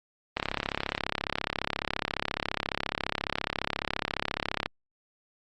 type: click train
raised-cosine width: 0.3 ms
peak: -11 dBFS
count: 149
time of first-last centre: 0.37-4.66 s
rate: 34.5 Hz
effects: Opus 24 kbps